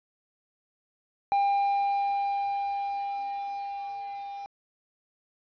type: tone with level ramp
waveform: triangle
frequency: 800 Hz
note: G5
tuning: 35 cents sharp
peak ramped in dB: -19 to -34 dBFS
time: 1.32-4.46 s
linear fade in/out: 0 ms
effects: resampled to 11025 Hz + 9-bit